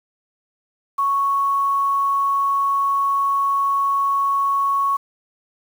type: tone with quantisation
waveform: sine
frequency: 1108.7 Hz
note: C#6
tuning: in tune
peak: -16 dBFS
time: 0.98-4.97 s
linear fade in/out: 10 ms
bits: 7
effects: none